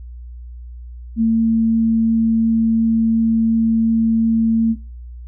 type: tone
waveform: sine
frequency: 225.7 Hz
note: A3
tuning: 44 cents sharp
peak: -12 dBFS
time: 1.16-4.76 s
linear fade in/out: 50 ms
effects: noise-tail reverb RT60 0.4 s tail -26 dB re dry + added 60 Hz sine -31 dBFS peak until 5.27 s